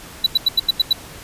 triangle tone bursts, 3951 Hz, B7, in tune, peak -9 dBFS, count 7, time 0.24-0.93 s, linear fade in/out 5 ms, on 24 ms, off 87 ms, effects pink hiss -38 dBFS RMS until 1.23 s + resampled to 32000 Hz

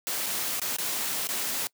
white noise with dropouts, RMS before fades -30 dBFS, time 0.07-1.67 s, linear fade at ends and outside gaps 0 ms, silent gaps 0.261-0.265 / 0.597-0.617 / 0.765-0.785 / 1.271-1.289 s, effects noise-tail reverb RT60 0.1 s tail -24 dB re dry + high-pass 150 Hz 12 dB/octave

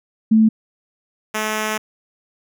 sine / 5% pulse tone pair in turn, 220 / 215.8 Hz, A3 / A3, 0 / -33 cents, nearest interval unison, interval 33 cents, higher first, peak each -9 dBFS, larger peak neither, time 0.31-0.49 / 1.34-1.78 s, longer second, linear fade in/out 10 ms, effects none

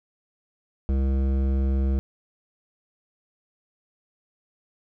sine tone with hard clipping, 67 Hz, C2, 42 cents sharp, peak -22 dBFS, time 0.89-1.99 s, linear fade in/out 0 ms, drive 13 dB, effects none

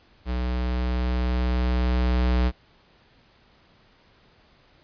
square tone with level ramp, 61.74 Hz, B1, in tune, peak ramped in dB -25 to -19 dBFS, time 0.25-2.52 s, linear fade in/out 50 ms, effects pink hiss -58 dBFS RMS until 4.83 s + resampled to 11025 Hz

